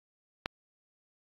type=click; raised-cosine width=0.3 ms; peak=-14 dBFS; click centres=0.459 s; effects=AAC 32 kbps